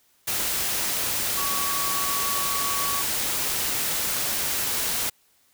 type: tone in noise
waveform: sine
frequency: 1128 Hz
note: C#6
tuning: 30 cents sharp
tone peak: -29 dBFS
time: 1.37-3.02 s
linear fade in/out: 10 ms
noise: white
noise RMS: -26 dBFS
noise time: 0.27-5.1 s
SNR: -6 dB
effects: white hiss -63 dBFS RMS until 5.53 s